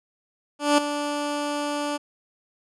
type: tone with ADSR envelope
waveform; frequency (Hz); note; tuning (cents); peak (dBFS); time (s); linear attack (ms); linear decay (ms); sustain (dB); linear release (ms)
15% pulse; 292.1; D4; -9; -8; 0.59-1.98; 190; 6; -11; 21
effects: resampled to 24000 Hz